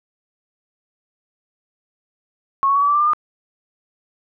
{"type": "tone with pitch steps", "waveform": "sine", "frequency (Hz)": [1095, 1111.6, 1128.4, 1145.5, 1162.8, 1180.4, 1198.3, 1216.4], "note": ["C#6", "C#6", "C#6", "D6", "D6", "D6", "D6", "D#6"], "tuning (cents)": [-22, 4, 30, -44, -18, 8, 34, -40], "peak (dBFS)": -13, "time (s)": [2.63, 3.134], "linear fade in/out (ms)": 0, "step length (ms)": 63, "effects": []}